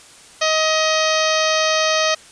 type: harmonic tone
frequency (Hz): 630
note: D#5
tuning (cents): +21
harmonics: 1 / 2 / 3 / 4 / 5 / 6 / 7 / 8 / 9 / 10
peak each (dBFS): -19 / -22 / -24 / -25 / -26 / -27 / -27 / -28 / -29 / -29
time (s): 0.41-2.15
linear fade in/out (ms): 10
effects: white hiss -44 dBFS RMS until 2.31 s + resampled to 22050 Hz

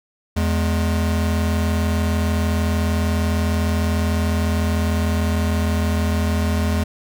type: tone pair together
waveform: square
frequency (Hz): 83.1 / 209.4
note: E2 / G#3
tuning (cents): +15 / +15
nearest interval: octave + major third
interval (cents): 1600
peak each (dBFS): -19 / -24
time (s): 0.36-6.84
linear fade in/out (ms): 10
effects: none

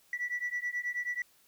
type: beating tone pair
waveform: sine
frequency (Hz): 1951 / 1960.3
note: B6 / B6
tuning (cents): -22 / -13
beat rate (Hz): 9.3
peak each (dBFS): -34 / -34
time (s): 0.13-1.22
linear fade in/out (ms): 2
effects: tanh soft clip ceiling -27 dBFS + white hiss -65 dBFS RMS until 1.47 s

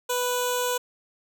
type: tone with notch filter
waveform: 10% pulse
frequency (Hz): 493.9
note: B4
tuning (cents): 0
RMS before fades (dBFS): -26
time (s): 0.09-0.78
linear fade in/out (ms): 10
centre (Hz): 2000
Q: 0.77
effects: none

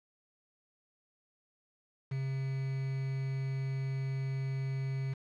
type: tone with quantisation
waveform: triangle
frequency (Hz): 134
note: C3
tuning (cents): +42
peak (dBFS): -30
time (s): 2.11-5.14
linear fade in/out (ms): 10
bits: 8
effects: low-pass 4000 Hz 12 dB/octave

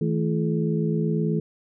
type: tone cluster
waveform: sine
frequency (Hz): 161.1 / 220 / 339.7 / 427.6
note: E3 / A3 / F4 / A4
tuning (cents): -39 / 0 / -48 / -49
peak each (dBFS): -23 / -27 / -31 / -29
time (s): 0.01-1.4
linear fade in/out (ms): 5
effects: none

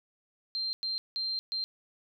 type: tone bursts at uneven times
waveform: sine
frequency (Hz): 4160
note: C8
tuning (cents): -11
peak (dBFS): -30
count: 4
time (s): 0.55-0.73 / 0.83-0.98 / 1.16-1.39 / 1.52-1.64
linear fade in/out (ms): 0
effects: none

